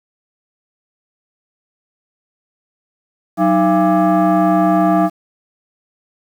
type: tone with frequency modulation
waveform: sine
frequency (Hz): 185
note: F#3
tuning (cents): 0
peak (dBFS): -9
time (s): 3.37-5.1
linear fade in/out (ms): 50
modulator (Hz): 497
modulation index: 1.6
effects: tanh soft clip ceiling -5 dBFS + 7-bit